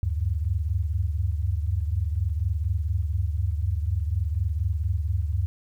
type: tone cluster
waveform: sine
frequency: 74.7 / 95.2 / 99.3 Hz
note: D2 / F#2 / G2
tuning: +30 / +50 / +23 cents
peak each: -25 / -27 / -33 dBFS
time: 0.03-5.46 s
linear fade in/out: 0 ms
effects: 10-bit